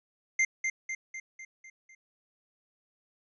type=tone with echo; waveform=square; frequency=2093 Hz; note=C7; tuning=in tune; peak=-23 dBFS; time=0.39-0.45 s; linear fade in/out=5 ms; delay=250 ms; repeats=6; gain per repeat=-5 dB; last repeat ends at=1.95 s; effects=resampled to 16000 Hz